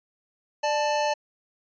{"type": "tone pair together", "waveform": "square", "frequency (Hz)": [594.5, 874], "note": ["D5", "A5"], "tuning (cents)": [21, -12], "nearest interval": "perfect fifth", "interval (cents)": 667, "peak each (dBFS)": -26, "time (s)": [0.63, 1.14], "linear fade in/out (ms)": 10, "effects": ["resampled to 16000 Hz"]}